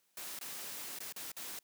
white noise with dropouts, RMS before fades -44 dBFS, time 0.17-1.59 s, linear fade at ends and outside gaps 2 ms, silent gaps 0.39-0.411 / 0.988-1.003 / 1.124-1.162 / 1.318-1.366 s, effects white hiss -75 dBFS RMS until 1.63 s + high-pass 150 Hz 12 dB/octave

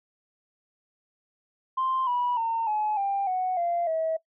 sine tone with pitch steps, 1046.5 / 976.4 / 911 / 850 / 793.1 / 740 / 690.4 / 644.2 Hz, C6 / B5 / A#5 / G#5 / G5 / F#5 / F5 / E5, 0 / -20 / -40 / +40 / +20 / 0 / -20 / -40 cents, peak -23 dBFS, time 1.77-4.17 s, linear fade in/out 10 ms, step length 300 ms, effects noise-tail reverb RT60 0.1 s tail -19 dB re dry + tanh soft clip ceiling -19 dBFS

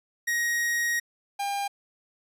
45% pulse tone pair in turn, 1885 / 802.2 Hz, A#6 / G5, +19 / +40 cents, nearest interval octave + minor third, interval 1479 cents, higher first, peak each -24 / -27 dBFS, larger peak first, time 0.27-1 / 1.39-1.68 s, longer first, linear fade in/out 10 ms, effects resampled to 32000 Hz

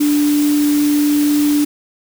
sine tone in noise, 293.7 Hz, D4, in tune, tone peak -11 dBFS, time 0-1.65 s, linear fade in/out 10 ms, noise white, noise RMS -26 dBFS, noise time 0-1.65 s, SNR +12 dB, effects none

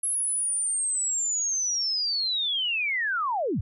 sine linear sweep, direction down, 10880 to 62.3 Hz, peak -24 dBFS, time 0.03-3.61 s, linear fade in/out 5 ms, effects none

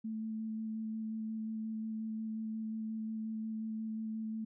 sine tone with vibrato, 220 Hz, A3, in tune, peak -36 dBFS, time 0.04-4.45 s, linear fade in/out 10 ms, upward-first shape square, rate 5.6 Hz, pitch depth 9 cents each way, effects none

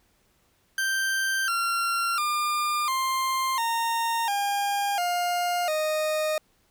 40% pulse tone with pitch steps, 1568 / 1372.9 / 1202.1 / 1052.6 / 921.6 / 807 / 706.6 / 618.7 Hz, G6 / F6 / D6 / C6 / A#5 / G#5 / F5 / D#5, 0 / -30 / +40 / +10 / -20 / -50 / +20 / -10 cents, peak -23 dBFS, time 0.78-6.38 s, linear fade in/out 2 ms, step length 700 ms, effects pink hiss -66 dBFS RMS until 6.7 s

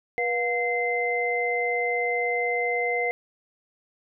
sine tone cluster, 484.2 / 714 / 2072 Hz, B4 / F5 / C7, -34 / +38 / -17 cents, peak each -27 / -29 / -26 dBFS, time 0.18-3.11 s, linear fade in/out 0 ms, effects none

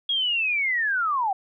sine linear sweep, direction down, 3322 to 740 Hz, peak -21 dBFS, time 0.09-1.33 s, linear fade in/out 5 ms, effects none

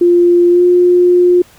sine tone with pitch glide, 349.2 to 355.9 Hz, F4 to F4, 0 to +33 cents, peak -5 dBFS, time 0.01-1.42 s, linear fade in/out 5 ms, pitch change +33 cents, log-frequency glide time 0.5-0.63 s, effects pink hiss -44 dBFS RMS until 1.58 s

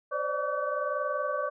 sine tone cluster, 518 / 582 / 603 / 1144 / 1522 Hz, C5 / D5 / D5 / D6 / F#6, -17 / -16 / +46 / -46 / +48 cents, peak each -35 / -32 / -38 / -32 / -38 dBFS, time 0.11-1.5 s, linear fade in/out 20 ms, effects none

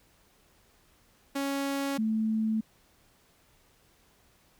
sawtooth / sine tone pair in turn, 277.2 / 219.5 Hz, C#4 / A3, 0 / -4 cents, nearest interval major third, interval 404 cents, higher first, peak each -25 dBFS, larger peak neither, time 1.35-1.98 / 1.98-2.61 s, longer neither, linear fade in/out 10 ms, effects pink hiss -64 dBFS RMS until 4.59 s

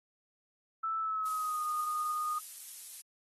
sine tone with pitch glide, 1318.5 to 1230.2 Hz, E6 to D#6, 0 to -20 cents, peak -31 dBFS, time 0.83-2.39 s, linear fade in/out 10 ms, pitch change -120 cents, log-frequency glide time 0.99-1.63 s
violet noise, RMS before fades -42 dBFS, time 1.25-3.02 s, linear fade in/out 10 ms
effects AAC 32 kbps

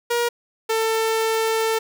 sawtooth tone pair in turn, 475.2 / 446.2 Hz, A#4 / A4, +33 / +24 cents, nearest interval minor second, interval 109 cents, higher first, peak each -15 dBFS, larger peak neither, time 0.1-0.29 / 0.69-1.79 s, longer second, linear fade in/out 10 ms, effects none

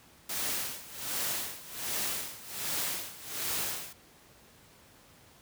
white noise with tremolo, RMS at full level -32 dBFS, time 0.29-3.93 s, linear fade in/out 5 ms, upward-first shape sine, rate 1.3 Hz, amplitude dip 85%, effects pink hiss -58 dBFS RMS until 5.41 s + high-pass 60 Hz 12 dB/octave

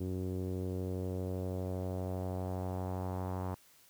sawtooth tone with low-pass filter sweep, 92.5 Hz, F#2, in tune, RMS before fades -37 dBFS, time 0-3.55 s, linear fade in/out 10 ms, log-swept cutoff 360 to 970 Hz, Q 2.3, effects white hiss -63 dBFS RMS until 3.89 s

